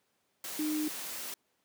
sine tone in noise, 305.5 Hz, D#4, 32 cents flat, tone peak -29 dBFS, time 0.59-0.88 s, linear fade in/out 2 ms, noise white, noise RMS -40 dBFS, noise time 0.44-1.34 s, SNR +8 dB, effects pink hiss -75 dBFS RMS until 1.64 s + high-pass 200 Hz 12 dB/octave

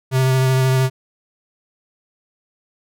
square tone with vibrato, 130.81 Hz, C3, in tune, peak -14 dBFS, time 0.11-0.9 s, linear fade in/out 50 ms, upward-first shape triangle, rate 13 Hz, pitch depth 18 cents each way, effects none

